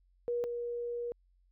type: tone pair in turn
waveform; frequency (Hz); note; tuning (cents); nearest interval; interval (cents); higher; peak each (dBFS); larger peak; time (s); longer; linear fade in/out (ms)
sine; 479.4 / 477.2; A#4 / A#4; +48 / +41; unison; 7; first; -30 / -34; first; 0.28-0.44 / 0.44-1.12; second; 0
effects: added 45 Hz sine -65 dBFS peak until 1.51 s